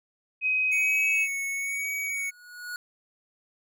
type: tone with pitch glide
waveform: sine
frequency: 2523 to 2583 Hz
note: D#7 to E7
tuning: +23 to -36 cents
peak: -22 dBFS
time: 0.41-1.28 s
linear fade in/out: 50 ms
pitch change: +41 cents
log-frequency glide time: 0.78-1.08 s
type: tone with vibrato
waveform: square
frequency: 2234 Hz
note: C#7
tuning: 13 cents sharp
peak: -29 dBFS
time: 0.71-2.31 s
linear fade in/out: 20 ms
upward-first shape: sine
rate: 1 Hz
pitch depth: 23 cents each way
type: tone with exponential growth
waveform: square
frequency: 1457 Hz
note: F#6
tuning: 27 cents flat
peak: -32 dBFS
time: 1.97-2.76 s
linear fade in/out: 1 ms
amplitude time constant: 170 ms
effects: none